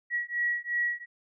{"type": "beating tone pair", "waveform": "sine", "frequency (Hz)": [1918, 1920.8], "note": ["A#6", "B6"], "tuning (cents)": [49, -49], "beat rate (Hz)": 2.8, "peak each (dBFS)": -30, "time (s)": [0.1, 1.06], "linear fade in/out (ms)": 50, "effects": []}